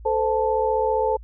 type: tone cluster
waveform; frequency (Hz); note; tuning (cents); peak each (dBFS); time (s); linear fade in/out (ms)
sine; 439.9 / 515 / 878; A4 / C5 / A5; 0 / -28 / -4; -23; 0.05-1.17; 10
effects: added 56 Hz sine -38 dBFS peak until 1.23 s